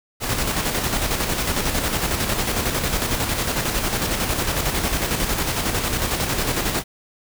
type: noise with tremolo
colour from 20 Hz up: pink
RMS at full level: -21 dBFS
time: 0.2-6.84 s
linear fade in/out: 50 ms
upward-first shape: square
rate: 11 Hz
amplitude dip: 40%
effects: none